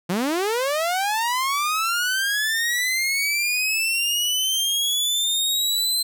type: linear sweep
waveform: sawtooth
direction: up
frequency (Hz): 164.81 to 4115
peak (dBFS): -17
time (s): 0.09-6.03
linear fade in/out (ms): 10
effects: none